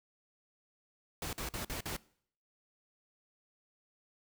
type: noise bursts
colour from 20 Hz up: pink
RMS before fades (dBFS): -39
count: 5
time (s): 1.22-1.966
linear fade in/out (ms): 2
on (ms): 110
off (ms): 49
effects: noise-tail reverb RT60 0.6 s tail -22 dB re dry